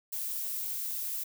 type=noise; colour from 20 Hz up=violet; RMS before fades=-35 dBFS; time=0.12-1.24 s; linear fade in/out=10 ms; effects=none